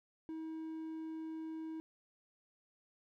triangle tone, 319.5 Hz, D#4, 46 cents sharp, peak -39 dBFS, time 0.29-1.8 s, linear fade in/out 0 ms, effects none

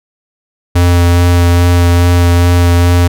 square tone with vibrato, 87.31 Hz, F2, in tune, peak -6 dBFS, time 0.75-3.08 s, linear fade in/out 10 ms, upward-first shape sine, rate 2.4 Hz, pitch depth 12 cents each way, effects none

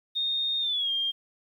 sine tone with pitch glide, 3682 to 3205 Hz, A#7 to G7, -22 to +38 cents, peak -25 dBFS, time 0.15-1.12 s, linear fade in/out 20 ms, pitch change -240 cents, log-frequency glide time 0.6-0.91 s, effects 10-bit

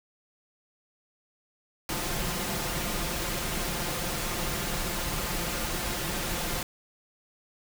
pink noise with comb filter, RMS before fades -31 dBFS, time 1.89-6.63 s, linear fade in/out 2 ms, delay 5.7 ms, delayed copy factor +0.5, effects none

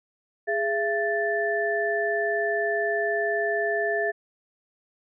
sine tone cluster, 414.1 / 674 / 1761 Hz, G#4 / E5 / A6, -5 / +38 / +1 cents, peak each -27 dBFS, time 0.47-4.12 s, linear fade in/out 20 ms, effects none

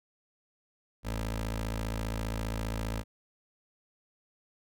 15% pulse tone with notch filter, 55 Hz, A1, in tune, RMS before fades -34 dBFS, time 1.03-3.04 s, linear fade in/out 50 ms, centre 150 Hz, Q 1.8, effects none

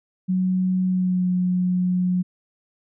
sine tone with pitch glide, 185 to 181.3 Hz, F#3 to F#3, 0 to -35 cents, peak -18 dBFS, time 0.28-2.23 s, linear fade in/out 20 ms, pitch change -35 cents, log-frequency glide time 0.86-1.28 s, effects none

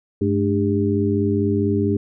harmonic tone with a mistuned harmonic, 100 Hz, G2, 35 cents sharp, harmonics 1 / 2 / 3 / 4, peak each -22 / -22 / -22 / -22 dBFS, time 0.21-1.97 s, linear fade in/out 5 ms, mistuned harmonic 2, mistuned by +130 cents, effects none

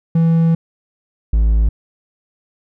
triangle tone pair in turn, 164.81 / 54.4 Hz, E3 / A1, 0 / -19 cents, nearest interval octave + perfect fifth, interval 1919 cents, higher first, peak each -8 dBFS, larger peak neither, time 0.15-0.55 / 1.33-1.69 s, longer first, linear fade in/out 5 ms, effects none

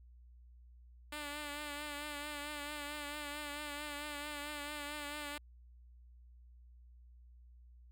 5% pulse tone with vibrato, 293.7 Hz, D4, in tune, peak -30 dBFS, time 1.12-5.38 s, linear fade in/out 5 ms, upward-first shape triangle, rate 4.5 Hz, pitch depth 44 cents each way, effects added 60 Hz sine -56 dBFS peak until 7.91 s

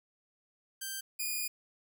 5% pulse tone pair in turn, 1568 / 2448 Hz, G6 / D#7, 0 / -29 cents, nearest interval minor sixth, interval 771 cents, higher second, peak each -26 / -23 dBFS, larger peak second, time 0.81-1.01 / 1.19-1.48 s, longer second, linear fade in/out 10 ms, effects none

